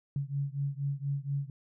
sine beating tone pair, 138.59 / 142.79 Hz, C#3 / D3, 0 / -48 cents, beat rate 4.2 Hz, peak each -33 / -34 dBFS, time 0.16-1.5 s, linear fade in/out 2 ms, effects none

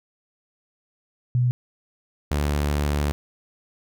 sine / sawtooth tone pair in turn, 123.47 / 73.1 Hz, B2 / D2, 0 / -7 cents, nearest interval major sixth, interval 907 cents, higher first, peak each -17 dBFS, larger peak neither, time 1.35-1.51 / 2.31-3.12 s, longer second, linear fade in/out 0 ms, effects none

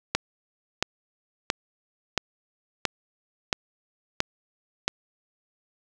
click train, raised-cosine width 0.2 ms, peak -4 dBFS, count 8, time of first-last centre 0.15-4.88 s, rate 1.48 Hz, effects none

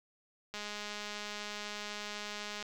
click train, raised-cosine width 0.2 ms, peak -24 dBFS, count 435, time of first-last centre 0.54-2.627 s, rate 208 Hz, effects 9-bit

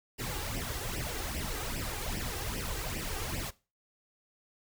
pink noise with flanger, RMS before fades -36 dBFS, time 0.18-3.51 s, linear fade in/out 20 ms, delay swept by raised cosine 0.37 to 2.57 ms, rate 2.5 Hz, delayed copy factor +0.75, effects noise-tail reverb RT60 0.3 s tail -19 dB re dry

